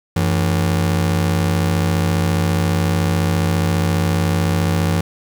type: ring-modulated tone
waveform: 40% pulse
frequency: 129.5 Hz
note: C3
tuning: 17 cents flat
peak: -11 dBFS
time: 0.16-5.01 s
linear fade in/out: 5 ms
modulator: 37.2 Hz
effects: 8-bit

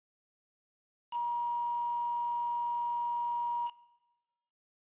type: tone with quantisation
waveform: sine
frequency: 953 Hz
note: A#5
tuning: 38 cents sharp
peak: -30 dBFS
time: 1.11-3.71 s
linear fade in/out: 50 ms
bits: 7
effects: noise-tail reverb RT60 1.0 s tail -19 dB re dry + resampled to 8000 Hz

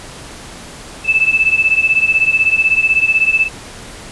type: beating tone pair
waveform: sine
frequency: 2623 / 2639 Hz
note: E7 / E7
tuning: -9 / +1 cents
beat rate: 16 Hz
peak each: -12 / -14 dBFS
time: 1.04-3.49 s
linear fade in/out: 50 ms
effects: pink hiss -33 dBFS RMS until 4.11 s + resampled to 24000 Hz

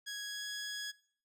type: tone with pitch glide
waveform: 15% pulse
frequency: 1661.2 to 1670.8 Hz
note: G#6 to G#6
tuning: 0 to +10 cents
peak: -33 dBFS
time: 0.06-0.92 s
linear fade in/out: 20 ms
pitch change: +10 cents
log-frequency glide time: 0.23-0.46 s
effects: noise-tail reverb RT60 0.5 s tail -19 dB re dry + resampled to 32000 Hz

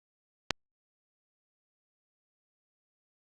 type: click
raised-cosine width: 0.2 ms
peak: -7 dBFS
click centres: 0.507 s
effects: Opus 48 kbps

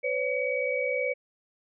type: tone cluster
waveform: sine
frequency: 507 / 566 / 2269 Hz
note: B4 / C#5 / C#7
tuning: +45 / +36 / +40 cents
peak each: -29 / -31 / -30 dBFS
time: 0.03-1.14 s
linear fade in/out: 20 ms
effects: none

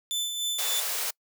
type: tone with tremolo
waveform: sawtooth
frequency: 3520 Hz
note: A7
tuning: in tune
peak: -23 dBFS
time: 0.11-0.8 s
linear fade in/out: 0 ms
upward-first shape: sine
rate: 3.4 Hz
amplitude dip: 45%
type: high-pass noise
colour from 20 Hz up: white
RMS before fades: -30 dBFS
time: 0.58-1.11 s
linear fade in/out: 10 ms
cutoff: 410 Hz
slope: 96 dB/octave
effects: noise-tail reverb RT60 0.1 s tail -26 dB re dry

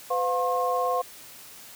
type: tone cluster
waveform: sine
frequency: 506 / 712 / 1072 Hz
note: B4 / F5 / C6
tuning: +42 / +33 / +42 cents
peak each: -27 dBFS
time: 0.1-1.02 s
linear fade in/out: 10 ms
effects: white hiss -46 dBFS RMS until 1.75 s + high-pass 60 Hz 12 dB/octave

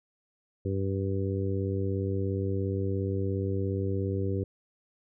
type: harmonic tone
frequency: 97.1 Hz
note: G2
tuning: 16 cents flat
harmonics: 1 / 2 / 3 / 4 / 5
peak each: -29 / -36 / -36 / -34 / -37 dBFS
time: 0.65-4.44 s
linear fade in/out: 5 ms
effects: none

